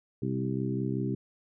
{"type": "harmonic tone with a mistuned harmonic", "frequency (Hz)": 65.3, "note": "C2", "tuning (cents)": -3, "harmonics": [2, 3, 4, 5, 6], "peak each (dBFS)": [-32, -34, -35, -36, -37], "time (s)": [0.22, 1.15], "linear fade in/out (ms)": 5, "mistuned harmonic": 2, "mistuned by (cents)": -39, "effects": []}